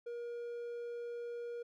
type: tone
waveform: triangle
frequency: 475 Hz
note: A#4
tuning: 33 cents sharp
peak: -38 dBFS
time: 0.06-1.63 s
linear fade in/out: 10 ms
effects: none